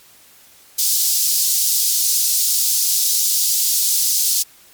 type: high-pass noise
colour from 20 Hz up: pink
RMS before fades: -17 dBFS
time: 0.78-4.43 s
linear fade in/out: 10 ms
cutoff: 4800 Hz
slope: 24 dB/octave
effects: white hiss -48 dBFS RMS until 4.73 s + MP3 96 kbps